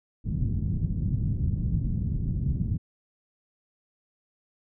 white low-pass noise, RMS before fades -27 dBFS, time 0.24-2.78 s, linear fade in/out 20 ms, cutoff 170 Hz, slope 24 dB/octave, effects none

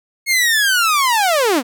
sawtooth linear sweep, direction down, 2183 to 221.5 Hz, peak -9 dBFS, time 0.26-1.63 s, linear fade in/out 50 ms, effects none

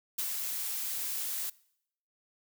blue noise with ADSR envelope, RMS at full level -32 dBFS, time 0.18-1.5 s, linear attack 9 ms, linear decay 76 ms, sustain -3 dB, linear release 7 ms, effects noise-tail reverb RT60 0.7 s tail -22 dB re dry

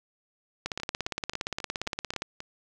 two click trains, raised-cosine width 0.2 ms, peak -21 / -13 dBFS, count 7 / 28, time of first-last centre 0.8-2.404 / 0.66-2.221 s, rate 3.74 / 17.3 Hz, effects none

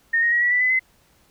sine tone with pitch steps, 1838 / 1871.2 / 1905 / 1939.4 / 1974.5 / 2010 / 2046 Hz, A#6 / A#6 / A#6 / B6 / B6 / B6 / C7, -25 / +6 / +37 / -32 / -1 / +30 / -39 cents, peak -16 dBFS, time 0.13-0.795 s, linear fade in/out 10 ms, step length 95 ms, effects pink hiss -59 dBFS RMS until 1.3 s

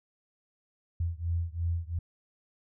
sine beating tone pair, 83.5 / 86.4 Hz, E2 / F2, +23 / -18 cents, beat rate 2.9 Hz, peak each -31 / -32 dBFS, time 1-1.99 s, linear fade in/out 5 ms, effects none

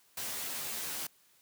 white noise with comb filter, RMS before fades -38 dBFS, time 0.17-1.07 s, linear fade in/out 5 ms, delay 13 ms, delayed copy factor +1, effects white hiss -66 dBFS RMS until 1.41 s + high-pass 100 Hz 12 dB/octave

